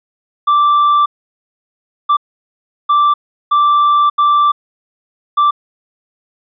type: tone bursts at uneven times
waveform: triangle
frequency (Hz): 1172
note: D6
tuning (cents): -4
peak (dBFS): -6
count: 6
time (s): 0.47-1.06 / 2.09-2.17 / 2.89-3.14 / 3.51-4.1 / 4.18-4.52 / 5.37-5.51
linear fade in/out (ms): 10
effects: resampled to 11025 Hz